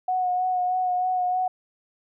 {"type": "tone with vibrato", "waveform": "sine", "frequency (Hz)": 732, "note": "F#5", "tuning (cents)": -19, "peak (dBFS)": -21, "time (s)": [0.08, 1.48], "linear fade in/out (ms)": 5, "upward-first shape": "sine", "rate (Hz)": 3.2, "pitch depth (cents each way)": 22, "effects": []}